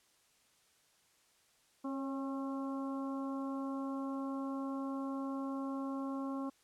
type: harmonic tone with a mistuned harmonic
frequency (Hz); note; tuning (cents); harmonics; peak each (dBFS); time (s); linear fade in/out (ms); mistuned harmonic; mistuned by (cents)
270.5; C#4; -42; 1 / 2 / 3 / 4 / 5; -37 / -46 / -50 / -46 / -55; 1.84-6.5; 10; 2; +28
effects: white hiss -70 dBFS RMS until 6.63 s + low-pass 10000 Hz 12 dB/octave